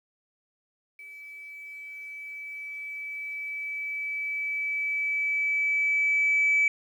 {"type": "tone with level ramp", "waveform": "sine", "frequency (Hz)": 2300, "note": "D7", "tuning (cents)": -37, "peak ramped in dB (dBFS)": [-42, -18], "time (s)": [0.99, 6.68], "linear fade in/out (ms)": 2, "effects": ["tanh soft clip ceiling -15 dBFS", "10-bit"]}